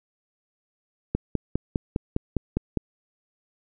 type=click train; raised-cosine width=3 ms; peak=-10 dBFS; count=9; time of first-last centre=1.15-2.773 s; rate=4.93 Hz; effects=none